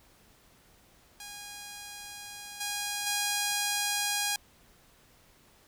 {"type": "tone with level steps", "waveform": "5% pulse", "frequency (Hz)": 820, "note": "G#5", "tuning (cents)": -22, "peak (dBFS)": [-30, -20, -16], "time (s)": [1.2, 4.36], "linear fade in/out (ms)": 2, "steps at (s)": [2.6, 3.06], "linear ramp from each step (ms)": 10, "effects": ["pink hiss -61 dBFS RMS until 5.67 s"]}